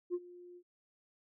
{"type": "tone with ADSR envelope", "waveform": "sine", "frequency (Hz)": 354.2, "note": "F4", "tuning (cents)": 24, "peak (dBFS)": -29, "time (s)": [0.1, 0.63], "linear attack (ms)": 42, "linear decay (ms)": 45, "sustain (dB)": -21, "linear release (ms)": 62, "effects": ["tanh soft clip ceiling -29 dBFS"]}